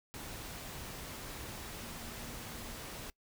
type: tone in noise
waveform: sine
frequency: 233.1 Hz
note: A#3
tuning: in tune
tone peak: -53 dBFS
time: 1.81-2.75 s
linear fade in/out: 0 ms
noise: pink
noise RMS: -45 dBFS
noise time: 0.14-3.1 s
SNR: -11 dB
effects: noise-tail reverb RT60 0.1 s tail -23 dB re dry